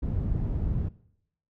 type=low-pass noise; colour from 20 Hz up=white; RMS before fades=-28 dBFS; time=0.02-0.89 s; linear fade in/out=10 ms; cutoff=110 Hz; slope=12 dB/octave; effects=noise-tail reverb RT60 0.7 s tail -19 dB re dry